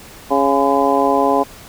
harmonic tone with a mistuned harmonic, 138.59 Hz, C#3, in tune, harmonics 2 / 3 / 4 / 5 / 6 / 7, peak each -19 / -19 / -19 / -19 / -19 / -19 dBFS, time 0.3-1.44 s, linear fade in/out 20 ms, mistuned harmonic 7, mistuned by +76 cents, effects pink hiss -39 dBFS RMS until 1.68 s

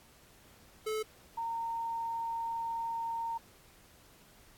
square / sine tone pair in turn, 433.5 / 918.6 Hz, A4 / A#5, -26 / -26 cents, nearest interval octave + minor second, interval 1300 cents, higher second, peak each -33 / -33 dBFS, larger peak neither, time 0.86-1.03 / 1.37-3.38 s, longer second, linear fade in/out 10 ms, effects pink hiss -60 dBFS RMS until 4.57 s + AAC 64 kbps

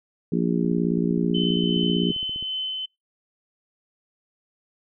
harmonic tone, 58.27 Hz, A#1, in tune, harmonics 3 / 4 / 5 / 6 / 7, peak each -23 / -25 / -27 / -29 / -30 dBFS, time 0.32-2.12 s, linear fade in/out 5 ms
click train, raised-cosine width 3 ms, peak -28 dBFS, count 28, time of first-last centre 0.65-2.426 s, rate 15.2 Hz
sine tone with tremolo, 3048 Hz, G7, 49 cents flat, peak -25 dBFS, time 1.34-2.86 s, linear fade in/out 10 ms, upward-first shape sine, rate 2.6 Hz, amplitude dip 25%
effects noise-tail reverb RT60 0.2 s tail -25 dB re dry

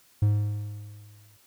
triangle tone with exponential decay, 104.1 Hz, G#2, 5 cents sharp, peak -15 dBFS, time 0.22-1.37 s, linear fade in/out 5 ms, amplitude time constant 250 ms, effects white hiss -60 dBFS RMS until 1.46 s

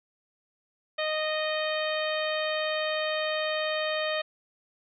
harmonic tone, 619 Hz, D#5, 9 cents flat, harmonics 1 / 2 / 3 / 4 / 5 / 6 / 7, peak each -29 / -36 / -34 / -37 / -37 / -39 / -42 dBFS, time 0.98-4.22 s, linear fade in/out 10 ms, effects none

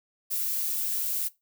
violet noise, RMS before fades -29 dBFS, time 0.3-1.29 s, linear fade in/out 20 ms, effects noise-tail reverb RT60 0.2 s tail -19 dB re dry

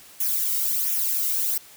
violet noise with flanger, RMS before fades -24 dBFS, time 0.2-1.58 s, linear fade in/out 5 ms, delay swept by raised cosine 0.22 to 1.2 ms, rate 1.4 Hz, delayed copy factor -0.65, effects white hiss -48 dBFS RMS until 1.76 s

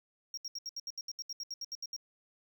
triangle tone bursts, 5588 Hz, F8, in tune, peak -36 dBFS, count 16, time 0.34-1.964 s, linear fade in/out 2 ms, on 34 ms, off 72 ms, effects none

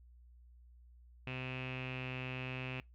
sawtooth tone with low-pass filter, 128.6 Hz, C3, 30 cents flat, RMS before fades -42 dBFS, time 1.27-2.8 s, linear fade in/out 0 ms, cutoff 2600 Hz, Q 8.9, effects noise-tail reverb RT60 0.2 s tail -23 dB re dry + added 60 Hz sine -57 dBFS peak until 2.94 s

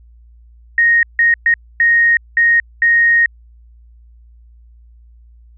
sine tone bursts at uneven times, 1864.7 Hz, A#6, in tune, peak -8 dBFS, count 6, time 0.78-1.03 / 1.19-1.34 / 1.46-1.54 / 1.8-2.17 / 2.37-2.6 / 2.82-3.26 s, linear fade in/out 2 ms, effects added 58 Hz sine -41 dBFS peak until 5.57 s

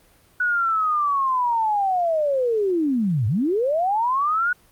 sine linear two-way sweep, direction down then up, 1480 to 97.1 to 1480 Hz, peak -18 dBFS, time 0.4-4.53 s, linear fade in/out 5 ms, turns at 3.27 s, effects pink hiss -56 dBFS RMS until 4.71 s + Opus 32 kbps

